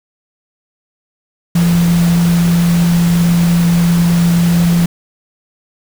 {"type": "tone in noise", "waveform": "sine", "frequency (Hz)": 171.3, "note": "F3", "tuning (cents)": -33, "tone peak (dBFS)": -8, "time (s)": [1.55, 4.86], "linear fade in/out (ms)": 5, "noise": "pink", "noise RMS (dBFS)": -23, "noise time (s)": [1.55, 4.86], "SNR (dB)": 12, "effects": []}